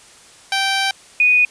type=tone pair in turn; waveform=10% pulse / sine; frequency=780 / 2476 Hz; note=G5 / D#7; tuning=-9 / -9 cents; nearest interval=octave + minor sixth; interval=2000 cents; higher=second; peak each=-8 / -10 dBFS; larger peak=first; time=0.52-0.91 / 1.2-1.45 s; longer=first; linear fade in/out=2 ms; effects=white hiss -45 dBFS RMS until 1.5 s + resampled to 22050 Hz